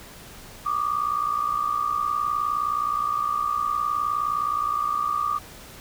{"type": "tone pair together", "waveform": "sine", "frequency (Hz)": [1156.6, 1216], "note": ["D6", "D#6"], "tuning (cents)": [-27, -40], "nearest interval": "minor second", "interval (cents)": 87, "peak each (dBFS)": -25, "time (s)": [0.65, 5.39], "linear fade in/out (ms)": 20, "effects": ["pink hiss -44 dBFS RMS until 5.8 s"]}